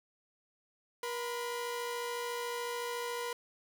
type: tone pair together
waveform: sawtooth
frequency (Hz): 477.3 / 1008.5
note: A#4 / B5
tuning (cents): +41 / +36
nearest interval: octave + minor second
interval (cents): 1295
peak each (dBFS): -33 / -37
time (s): 1.03-3.33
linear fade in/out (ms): 2
effects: none